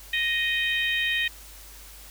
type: harmonic tone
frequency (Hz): 622.3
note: D#5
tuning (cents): 0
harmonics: 3 / 4 / 5 / 6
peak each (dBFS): -26 / -28 / -30 / -32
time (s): 0.13-1.28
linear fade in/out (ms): 5
effects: added 50 Hz sine -47 dBFS peak until 2.1 s + white hiss -47 dBFS RMS until 2.1 s